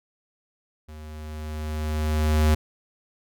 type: tone with level ramp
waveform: square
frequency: 76.9 Hz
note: D#2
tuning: 20 cents flat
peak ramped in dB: -40 to -16 dBFS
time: 0.88-2.55 s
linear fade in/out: 10 ms
effects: none